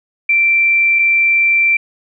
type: tone pair in turn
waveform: sine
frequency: 2349 / 2349 Hz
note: D7 / D7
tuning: 0 / 0 cents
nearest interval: unison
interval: 0 cents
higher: neither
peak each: -9 dBFS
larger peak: neither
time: 0.29-0.99 / 0.99-1.77 s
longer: second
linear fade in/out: 5 ms
effects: none